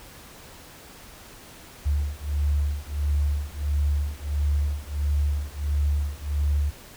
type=beating tone pair; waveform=sine; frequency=72 / 73.5 Hz; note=D2 / D2; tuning=-34 / +2 cents; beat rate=1.5 Hz; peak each=-25 / -25 dBFS; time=1.85-6.71 s; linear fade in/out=20 ms; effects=pink hiss -46 dBFS RMS until 6.96 s